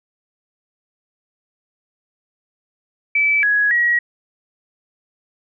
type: tone with pitch steps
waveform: sine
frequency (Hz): 2308 / 1671 / 1908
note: D7 / G#6 / A#6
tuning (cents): -31 / +10 / +40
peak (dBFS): -13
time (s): 3.15-3.99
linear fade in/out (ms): 5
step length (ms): 280
effects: none